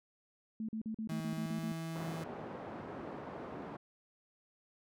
sine tone bursts, 220 Hz, A3, in tune, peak -36 dBFS, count 9, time 0.6-1.719 s, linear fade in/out 2 ms, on 87 ms, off 42 ms
35% pulse tone with pitch glide, 160.4 to 163.39 Hz, E3 to E3, -47 to -15 cents, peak -37 dBFS, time 1.09-2.24 s, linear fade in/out 5 ms, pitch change +32 cents, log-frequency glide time 1.33-1.56 s
pink band-pass noise, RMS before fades -45 dBFS, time 1.95-3.77 s, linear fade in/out 10 ms, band 190 to 1000 Hz, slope 12 dB/octave
effects none

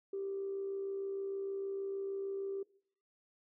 sine tone with amplitude modulation, 392 Hz, G4, in tune, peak -34 dBFS, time 0.13-2.63 s, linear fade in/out 5 ms, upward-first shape sine, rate 66.5 Hz, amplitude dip 35%, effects noise-tail reverb RT60 0.6 s tail -22 dB re dry + tanh soft clip ceiling -30 dBFS

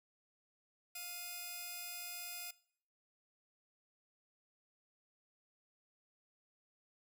5% pulse tone pair together, 702.5 / 2489 Hz, F5 / D#7, +10 / 0 cents, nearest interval octave + minor seventh, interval 2190 cents, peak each -39 / -35 dBFS, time 0.95-2.51 s, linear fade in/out 5 ms, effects noise-tail reverb RT60 0.6 s tail -21 dB re dry

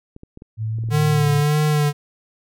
clicks, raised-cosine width 3 ms, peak -26 dBFS, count 7, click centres 0.164 / 0.234 / 0.374 / 0.421 / 0.786 / 0.838 / 0.888 s
sine tone with pitch glide, 110 to 113.22 Hz, A2 to A2, 0 to +50 cents, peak -21 dBFS, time 0.57-1.44 s, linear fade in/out 50 ms, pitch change +50 cents, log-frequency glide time 0.69-0.83 s
square tone with vibrato, 148.9 Hz, D3, 24 cents sharp, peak -16 dBFS, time 0.9-1.93 s, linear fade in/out 50 ms, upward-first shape sine, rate 1.7 Hz, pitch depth 35 cents each way
effects none

